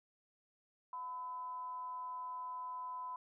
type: tone with amplitude modulation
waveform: sine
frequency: 1005 Hz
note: B5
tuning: 30 cents sharp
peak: -39 dBFS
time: 0.93-3.16 s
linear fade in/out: 2 ms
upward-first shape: sine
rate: 289 Hz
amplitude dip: 40%
effects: none